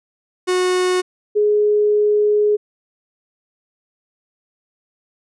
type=tone pair in turn; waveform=45% pulse / sine; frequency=365.4 / 418.5 Hz; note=F#4 / G#4; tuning=-22 / +13 cents; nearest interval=major second; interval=235 cents; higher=second; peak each=-15 / -12 dBFS; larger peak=second; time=0.47-1.02 / 1.35-2.57 s; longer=second; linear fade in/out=20 ms; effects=resampled to 24000 Hz